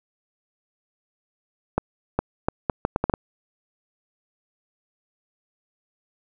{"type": "accelerating click train", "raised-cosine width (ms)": 1, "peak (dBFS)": -6, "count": 9, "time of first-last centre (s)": [1.78, 3.139], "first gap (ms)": 410, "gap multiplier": 0.72, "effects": []}